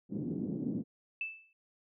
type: band-pass noise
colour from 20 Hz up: pink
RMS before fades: -36 dBFS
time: 0.09-0.84 s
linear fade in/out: 50 ms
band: 170 to 300 Hz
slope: 24 dB/octave
type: tone with exponential decay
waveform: sine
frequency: 2637 Hz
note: E7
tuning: in tune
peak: -31 dBFS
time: 1.21-1.53 s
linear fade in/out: 2 ms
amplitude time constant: 69 ms
effects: none